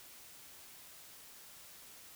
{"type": "silence", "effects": ["white hiss -55 dBFS RMS until 2.15 s"]}